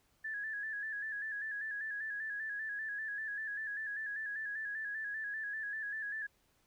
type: tone with vibrato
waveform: sine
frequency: 1711 Hz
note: A6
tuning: 49 cents flat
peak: -37 dBFS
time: 0.24-6.27 s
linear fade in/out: 10 ms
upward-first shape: square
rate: 5.1 Hz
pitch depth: 50 cents each way
effects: pink hiss -73 dBFS RMS until 6.66 s